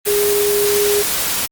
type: tone in noise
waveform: sine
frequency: 411.1 Hz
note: G#4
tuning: 18 cents flat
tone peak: -14 dBFS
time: 0.06-1.03 s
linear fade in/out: 20 ms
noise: white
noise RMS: -19 dBFS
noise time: 0.05-1.47 s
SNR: +2 dB
effects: Opus 24 kbps